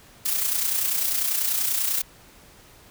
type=noise with amplitude modulation; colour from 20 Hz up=blue; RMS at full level=-22 dBFS; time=0.25-2.02 s; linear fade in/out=10 ms; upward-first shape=sine; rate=30.2 Hz; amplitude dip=50%; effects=pink hiss -51 dBFS RMS until 2.9 s